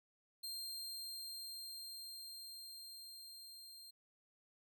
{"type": "tone with level ramp", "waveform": "sawtooth", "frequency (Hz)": 4186, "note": "C8", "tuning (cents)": 0, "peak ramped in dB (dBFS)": [-40, -51], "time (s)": [0.43, 3.91], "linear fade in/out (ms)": 10, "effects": []}